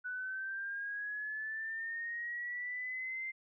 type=linear sweep; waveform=sine; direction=up; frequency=1480 to 2093 Hz; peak=-37 dBFS; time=0.04-3.32 s; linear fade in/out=20 ms; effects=none